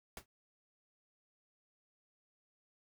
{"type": "noise with exponential decay", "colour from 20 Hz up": "pink", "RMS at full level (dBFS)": -42, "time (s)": [0.17, 0.26], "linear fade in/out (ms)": 2, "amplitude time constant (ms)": 18, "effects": []}